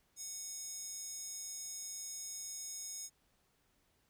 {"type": "tone with high-pass filter", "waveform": "square", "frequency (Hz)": 739, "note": "F#5", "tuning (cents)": -2, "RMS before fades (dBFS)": -45, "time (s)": [0.16, 3.1], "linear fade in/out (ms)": 50, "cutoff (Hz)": 6600, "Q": 4.3, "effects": ["pink hiss -75 dBFS RMS until 4.09 s"]}